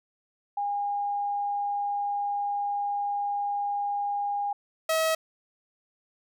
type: tone pair in turn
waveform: sine / sawtooth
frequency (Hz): 813 / 641.7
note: G#5 / E5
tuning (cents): -37 / -47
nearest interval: major third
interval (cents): 410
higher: first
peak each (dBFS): -26 / -19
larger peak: second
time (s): 0.57-4.53 / 4.89-5.15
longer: first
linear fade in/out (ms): 5
effects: none